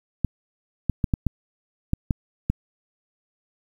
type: clicks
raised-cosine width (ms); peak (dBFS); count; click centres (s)
5; -8; 8; 0.247 / 0.897 / 1.042 / 1.138 / 1.267 / 1.934 / 2.108 / 2.5
effects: 8-bit